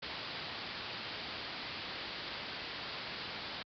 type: low-pass noise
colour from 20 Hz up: white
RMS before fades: -43 dBFS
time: 0.02-3.63 s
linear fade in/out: 10 ms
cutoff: 4900 Hz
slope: 96 dB/octave
effects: high-pass 60 Hz 12 dB/octave